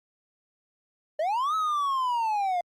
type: linear two-way sweep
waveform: triangle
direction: up then down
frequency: 588 to 1299 to 689 Hz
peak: -22 dBFS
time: 1.19-2.61 s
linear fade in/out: 5 ms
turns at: 1.55 s
effects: Opus 48 kbps